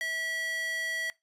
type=tone with high-pass filter; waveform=square; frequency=650 Hz; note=E5; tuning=24 cents flat; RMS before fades=-33 dBFS; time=0.01-1.1 s; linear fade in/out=0 ms; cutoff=1700 Hz; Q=3.5; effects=noise-tail reverb RT60 0.2 s tail -20 dB re dry + resampled to 32000 Hz